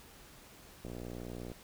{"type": "click train", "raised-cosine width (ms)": 2, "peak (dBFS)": -30, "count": 41, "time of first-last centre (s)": [0.85, 1.517], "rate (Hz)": 60, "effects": ["pink hiss -56 dBFS RMS until 1.63 s"]}